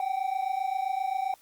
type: tone pair together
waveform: triangle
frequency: 754 / 781.6 Hz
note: F#5 / G5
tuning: +32 / -5 cents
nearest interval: minor second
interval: 63 cents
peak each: -28 dBFS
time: 0-1.34 s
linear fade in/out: 2 ms
effects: white hiss -60 dBFS RMS until 1.41 s + Opus 32 kbps